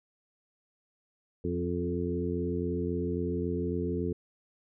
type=harmonic tone with a mistuned harmonic; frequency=87.31 Hz; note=F2; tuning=in tune; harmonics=1 / 2 / 3 / 4 / 5; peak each=-35 / -35 / -35 / -35 / -35 dBFS; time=1.44-4.13 s; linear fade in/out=5 ms; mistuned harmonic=4; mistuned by=+17 cents; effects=none